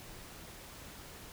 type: silence
effects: pink hiss -50 dBFS RMS until 1.32 s